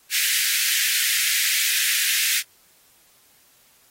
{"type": "high-pass noise", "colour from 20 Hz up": "pink", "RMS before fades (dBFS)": -22, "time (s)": [0.1, 2.43], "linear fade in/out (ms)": 50, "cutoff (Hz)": 1700, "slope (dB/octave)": 48, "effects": ["white hiss -57 dBFS RMS until 3.9 s", "AAC 48 kbps"]}